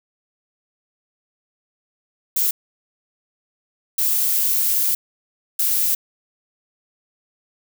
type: noise bursts at uneven times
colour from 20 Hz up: violet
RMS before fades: -19 dBFS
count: 3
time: 2.36-2.51 / 3.98-4.95 / 5.59-5.95 s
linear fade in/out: 5 ms
effects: none